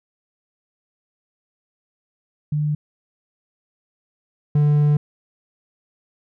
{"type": "tone pair in turn", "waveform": ["sine", "triangle"], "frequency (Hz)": [149.6, 147.63], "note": ["D3", "D3"], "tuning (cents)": [32, 9], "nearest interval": "unison", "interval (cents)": 23, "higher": "first", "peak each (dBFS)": [-18, -11], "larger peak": "second", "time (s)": [[2.52, 2.75], [4.55, 4.97]], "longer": "second", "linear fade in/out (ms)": 5, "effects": []}